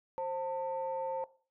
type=tone pair together; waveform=sine; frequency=528.5 / 896 Hz; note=C5 / A5; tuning=+17 / +31 cents; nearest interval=major sixth; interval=914 cents; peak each=-35 / -35 dBFS; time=0.18-1.24 s; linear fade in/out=0 ms; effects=noise-tail reverb RT60 0.4 s tail -18 dB re dry + tanh soft clip ceiling -26 dBFS